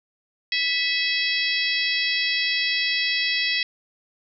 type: harmonic tone with a mistuned harmonic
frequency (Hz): 659.3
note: E5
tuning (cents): 0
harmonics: 3 / 4 / 5 / 6 / 7 / 8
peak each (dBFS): -26 / -27 / -28 / -29 / -29 / -30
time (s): 0.52-3.63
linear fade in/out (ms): 2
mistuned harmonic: 4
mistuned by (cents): -46
effects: none